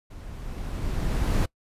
brown noise with level ramp, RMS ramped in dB -41 to -20 dBFS, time 0.1-1.46 s, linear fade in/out 10 ms, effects noise-tail reverb RT60 0.1 s tail -23 dB re dry + resampled to 32000 Hz

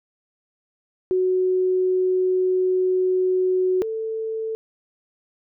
sine tone pair in turn, 370 / 443.6 Hz, F#4 / A4, 0 / +14 cents, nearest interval minor third, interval 314 cents, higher second, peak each -17 / -24 dBFS, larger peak first, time 1.11-3.82 / 3.82-4.55 s, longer first, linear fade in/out 0 ms, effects none

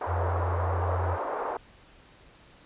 pink band-pass noise, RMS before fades -32 dBFS, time 0.01-1.57 s, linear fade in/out 2 ms, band 450 to 1200 Hz, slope 24 dB/octave
sine tone with pitch glide, 87.31 to 87.97 Hz, F2 to F2, 0 to +13 cents, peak -26 dBFS, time 0.06-1.18 s, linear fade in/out 50 ms, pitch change +13 cents, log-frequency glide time 0.18-1.03 s
effects pink hiss -55 dBFS RMS until 2.65 s + resampled to 8000 Hz

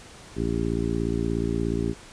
harmonic tone, 56.9 Hz, A#1, 41 cents flat, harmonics 1 / 2 / 3 / 4 / 5 / 6 / 7, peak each -31 / -31 / -31 / -31 / -31 / -31 / -31 dBFS, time 0.35-1.95 s, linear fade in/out 50 ms, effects pink hiss -46 dBFS RMS until 2.12 s + resampled to 22050 Hz

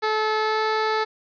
15% pulse tone with pitch glide, 433 to 435.8 Hz, A4 to A4, -28 to -17 cents, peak -14 dBFS, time 0.02-1.05 s, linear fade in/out 20 ms, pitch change +11 cents, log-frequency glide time 0.39-0.61 s, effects resampled to 11025 Hz + 9-bit

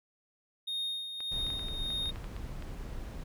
triangle tone with tremolo, 3700 Hz, A#7, 14 cents flat, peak -30 dBFS, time 0.67-2.11 s, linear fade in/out 10 ms, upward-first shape sine, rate 1.7 Hz, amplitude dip 55%
clicks, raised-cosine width 0.3 ms, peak -31 dBFS, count 12, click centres 1.205 / 1.467 / 1.503 / 1.594 / 1.685 / 1.904 / 2.058 / 2.093 / 2.159 / 2.243 / 2.365 / 2.624 s
brown noise, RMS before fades -40 dBFS, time 1.31-3.24 s, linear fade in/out 10 ms
effects none

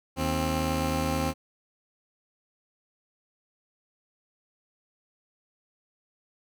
15% pulse tone pair together, 78.8 / 265.1 Hz, D#2 / C4, +23 / +23 cents, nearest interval octave + major sixth, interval 2100 cents, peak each -22 dBFS, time 0.16-1.34 s, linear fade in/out 50 ms, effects none

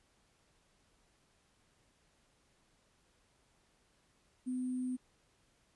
sine tone with sample-and-hold, 253.3 Hz, B3, 44 cents sharp, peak -34 dBFS, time 4.46-4.97 s, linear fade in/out 20 ms, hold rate 8820 Hz, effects pink hiss -72 dBFS RMS until 5.75 s + resampled to 24000 Hz

